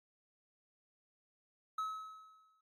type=tone with exponential decay; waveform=triangle; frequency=1287 Hz; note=E6; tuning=42 cents flat; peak=-32 dBFS; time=1.78-2.61 s; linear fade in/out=5 ms; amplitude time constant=180 ms; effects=noise-tail reverb RT60 0.1 s tail -25 dB re dry + AAC 48 kbps